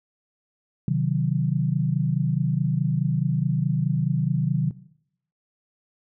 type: chord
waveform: sine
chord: C diminished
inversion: none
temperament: equal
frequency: 130.81 / 155.56 / 185 Hz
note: C3 / Eb3 / Gb3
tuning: 0 / 0 / 0 cents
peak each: -24 / -23 / -26 dBFS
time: 0.88-4.71 s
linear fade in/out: 2 ms
effects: noise-tail reverb RT60 0.7 s tail -18 dB re dry